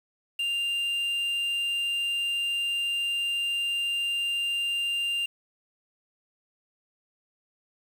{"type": "tone with quantisation", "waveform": "triangle", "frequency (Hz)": 2794, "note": "F7", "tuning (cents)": 0, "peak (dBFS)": -24, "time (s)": [0.39, 5.26], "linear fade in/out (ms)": 5, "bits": 8, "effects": []}